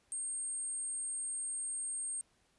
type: tone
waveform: sine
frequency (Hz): 8570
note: C9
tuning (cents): +40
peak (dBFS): -36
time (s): 0.12-2.21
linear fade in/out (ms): 0
effects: pink hiss -72 dBFS RMS until 2.58 s + resampled to 24000 Hz